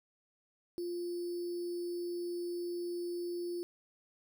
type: tone with sample-and-hold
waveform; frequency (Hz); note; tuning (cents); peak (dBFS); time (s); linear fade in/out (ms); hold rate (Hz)
sine; 349.2; F4; 0; -35; 0.78-3.63; 0; 4900
effects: none